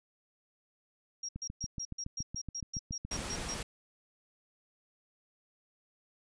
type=tone bursts; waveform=sine; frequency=5620 Hz; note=F8; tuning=10 cents sharp; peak=-36 dBFS; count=13; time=1.23-3.544 s; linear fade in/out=5 ms; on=58 ms; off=130 ms
type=click train; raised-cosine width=5 ms; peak=-27 dBFS; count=14; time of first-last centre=1.36-3.191 s; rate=7.1 Hz
type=noise; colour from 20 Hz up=pink; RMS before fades=-39 dBFS; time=3.11-3.63 s; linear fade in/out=5 ms
effects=resampled to 22050 Hz